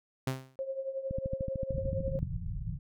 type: tone with exponential decay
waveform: sawtooth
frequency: 131.4 Hz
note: C3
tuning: 8 cents sharp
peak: -24 dBFS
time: 0.27-0.56 s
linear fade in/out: 5 ms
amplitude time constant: 61 ms
type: tone with tremolo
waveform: sine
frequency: 536 Hz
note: C5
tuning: 42 cents sharp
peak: -30 dBFS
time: 0.59-2.19 s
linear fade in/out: 0 ms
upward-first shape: triangle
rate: 11 Hz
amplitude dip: 80%
type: click train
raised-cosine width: 5 ms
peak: -23 dBFS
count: 16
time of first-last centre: 1.11-2.229 s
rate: 13.4 Hz
type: low-pass noise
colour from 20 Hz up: white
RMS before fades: -36 dBFS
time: 1.72-2.79 s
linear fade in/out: 20 ms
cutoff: 170 Hz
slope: 96 dB/octave
effects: none